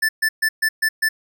square tone bursts, 1760 Hz, A6, in tune, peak -16 dBFS, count 6, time 0.02-1.09 s, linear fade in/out 10 ms, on 70 ms, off 130 ms, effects none

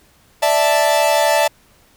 45% pulse chord, D suspended second, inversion none, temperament equal, 587.3 / 659.3 / 880 Hz, D5 / E5 / A5, 0 / 0 / 0 cents, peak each -17 dBFS, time 0.42-1.48 s, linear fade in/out 10 ms, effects pink hiss -53 dBFS RMS until 1.96 s

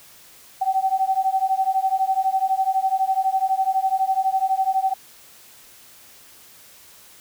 sine beating tone pair, 760 / 772 Hz, F#5 / G5, +46 / -27 cents, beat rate 12 Hz, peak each -21 dBFS, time 0.61-4.94 s, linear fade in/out 10 ms, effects white hiss -48 dBFS RMS until 7.2 s

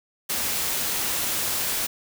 white noise, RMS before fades -26 dBFS, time 0.29-1.87 s, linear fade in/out 10 ms, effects none

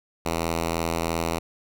5% pulse tone, 83 Hz, E2, 12 cents sharp, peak -13 dBFS, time 0.25-1.39 s, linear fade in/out 10 ms, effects none

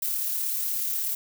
violet noise with amplitude modulation, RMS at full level -27 dBFS, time 0.02-1.15 s, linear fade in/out 5 ms, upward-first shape sine, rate 36.4 Hz, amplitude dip 25%, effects none

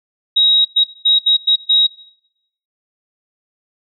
sine tone bursts at uneven times, 3807 Hz, A#7, 36 cents sharp, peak -9 dBFS, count 6, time 0.36-0.65 / 0.76-0.84 / 1.05-1.19 / 1.26-1.37 / 1.47-1.56 / 1.69-1.87 s, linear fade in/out 10 ms, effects noise-tail reverb RT60 0.8 s tail -20 dB re dry

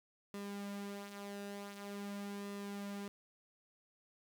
sawtooth tone with flanger, 201.5 Hz, G3, 48 cents sharp, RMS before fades -45 dBFS, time 0.34-3.08 s, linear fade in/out 0 ms, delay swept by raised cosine 1.3 to 5.9 ms, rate 0.46 Hz, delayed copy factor -0.5, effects none

